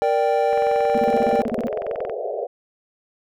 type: chord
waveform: triangle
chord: G minor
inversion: first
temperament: equal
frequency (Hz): 466.2 / 587.3 / 784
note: Bb4 / D5 / G5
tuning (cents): 0 / 0 / 0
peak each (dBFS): -19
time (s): 0.02-1.42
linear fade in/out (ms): 0
type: click train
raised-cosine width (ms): 0.5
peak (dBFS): -19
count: 35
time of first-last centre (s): 0.53-2.097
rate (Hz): 21.7
type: tone bursts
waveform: sine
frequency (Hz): 233.1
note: A#3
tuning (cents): 0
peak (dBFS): -21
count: 12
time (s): 0.95-1.67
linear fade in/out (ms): 0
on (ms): 27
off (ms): 36
type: band-pass noise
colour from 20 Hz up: pink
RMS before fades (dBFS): -27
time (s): 1.04-2.47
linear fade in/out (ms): 10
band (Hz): 400 to 720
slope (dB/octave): 96
effects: none